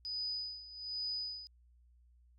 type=tone with tremolo; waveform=sine; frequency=4978 Hz; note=D#8; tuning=in tune; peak=-35 dBFS; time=0.05-1.47 s; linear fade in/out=0 ms; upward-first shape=sine; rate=1.2 Hz; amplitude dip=80%; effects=added 60 Hz sine -62 dBFS peak until 2.38 s + AAC 64 kbps